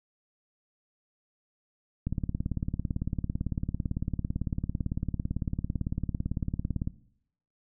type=click train; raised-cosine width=5 ms; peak=-17 dBFS; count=87; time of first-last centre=2.07-6.874 s; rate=17.9 Hz; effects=noise-tail reverb RT60 0.7 s tail -19 dB re dry